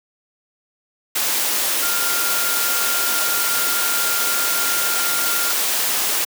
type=tone in noise; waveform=sine; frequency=1399 Hz; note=F6; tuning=3 cents sharp; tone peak=-25 dBFS; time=1.82-5.52 s; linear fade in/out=10 ms; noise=white; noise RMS=-20 dBFS; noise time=1.15-6.25 s; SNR=-8 dB; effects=high-pass 300 Hz 12 dB/octave